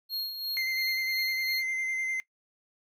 square tone with tremolo, 4267 Hz, C8, 33 cents sharp, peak -30 dBFS, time 0.09-1.63 s, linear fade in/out 50 ms, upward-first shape sine, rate 2.9 Hz, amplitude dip 55%
triangle tone with vibrato, 2077 Hz, C7, 13 cents flat, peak -27 dBFS, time 0.57-2.2 s, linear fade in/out 0 ms, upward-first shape square, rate 9.9 Hz, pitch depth 15 cents each way
effects noise-tail reverb RT60 0.1 s tail -20 dB re dry

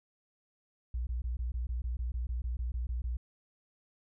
sine tone bursts, 60 Hz, B1, 49 cents flat, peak -31 dBFS, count 15, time 0.94-3.17 s, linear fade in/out 5 ms, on 130 ms, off 20 ms, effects none

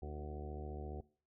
harmonic tone with a mistuned harmonic, 74.5 Hz, D2, 25 cents sharp, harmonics 1 / 2 / 3 / 4 / 5 / 6 / 7 / 8 / 9 / 10, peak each -44 / -52 / -54 / -56 / -50 / -53 / -58 / -63 / -60 / -54 dBFS, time 0.02-1.01 s, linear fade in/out 5 ms, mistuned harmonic 4, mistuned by +45 cents, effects noise-tail reverb RT60 0.4 s tail -20 dB re dry

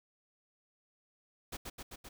pink noise with echo, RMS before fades -41 dBFS, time 1.52-1.57 s, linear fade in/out 10 ms, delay 130 ms, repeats 4, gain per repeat -2 dB, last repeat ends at 2.09 s, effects none

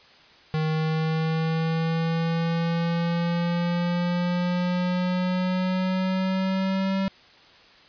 square exponential sweep, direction up, 156.3 to 193.5 Hz, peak -23 dBFS, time 0.54-7.08 s, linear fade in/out 0 ms, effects white hiss -52 dBFS RMS until 7.88 s + resampled to 11025 Hz

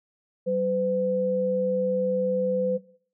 sine tone pair together, 190 / 507.2 Hz, F#3 / B4, +46 / +46 cents, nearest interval octave + perfect fourth, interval 1700 cents, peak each -30 / -23 dBFS, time 0.46-2.78 s, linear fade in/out 20 ms, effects noise-tail reverb RT60 0.5 s tail -17 dB re dry

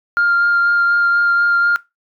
sine tone with vibrato, 1400 Hz, F6, 4 cents sharp, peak -10 dBFS, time 0.17-1.76 s, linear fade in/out 0 ms, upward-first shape sine, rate 4.1 Hz, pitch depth 11 cents each way, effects noise-tail reverb RT60 0.2 s tail -20 dB re dry + tanh soft clip ceiling -8 dBFS

